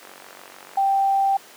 click train, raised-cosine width 0.5 ms, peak -26 dBFS, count 35, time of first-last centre 0.03-0.756 s, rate 46.8 Hz
sine tone, 784 Hz, G5, in tune, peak -16 dBFS, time 0.77-1.37 s, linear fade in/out 5 ms
effects pink hiss -45 dBFS RMS until 1.56 s + high-pass 400 Hz 12 dB/octave

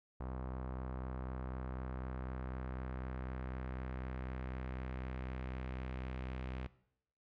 sawtooth tone with low-pass filter sweep, 64 Hz, C2, 38 cents flat, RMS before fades -43 dBFS, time 0.2-6.67 s, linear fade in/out 5 ms, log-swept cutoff 1100 to 2600 Hz, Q 1.5, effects noise-tail reverb RT60 0.7 s tail -18 dB re dry

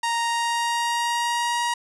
sawtooth tone with pitch glide, 932.3 to 950.8 Hz, A#5 to A#5, 0 to +34 cents, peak -18 dBFS, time 0.03-1.74 s, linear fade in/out 5 ms, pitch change +34 cents, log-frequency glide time 0.2-1.62 s, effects resampled to 24000 Hz + 9-bit

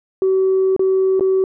sine tone with dropouts, 380 Hz, F#4, 46 cents sharp, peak -11 dBFS, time 0.22-1.44 s, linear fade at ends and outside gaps 1 ms, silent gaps 0.764-0.794 / 1.196-1.208 s, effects tanh soft clip ceiling -9 dBFS

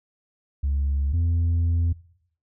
sine tone pair in turn, 70 / 84.41 Hz, C#2 / E2, +18 / +42 cents, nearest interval minor third, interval 324 cents, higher second, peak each -19 / -16 dBFS, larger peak second, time 0.63-1.13 / 1.13-1.93 s, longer second, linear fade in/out 10 ms, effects noise-tail reverb RT60 0.7 s tail -23 dB re dry + tanh soft clip ceiling -18 dBFS

